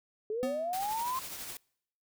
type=linear sweep; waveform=sine; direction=up; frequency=415.3 to 1060 Hz; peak=-31 dBFS; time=0.3-1.19 s; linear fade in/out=2 ms
type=tone with exponential decay; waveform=square; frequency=250 Hz; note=B3; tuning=21 cents sharp; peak=-31 dBFS; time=0.43-0.82 s; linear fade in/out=0 ms; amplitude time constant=84 ms
type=noise with tremolo; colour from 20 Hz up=white; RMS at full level=-40 dBFS; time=0.73-1.57 s; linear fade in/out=2 ms; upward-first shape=triangle; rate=12 Hz; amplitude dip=45%
effects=noise-tail reverb RT60 0.7 s tail -26 dB re dry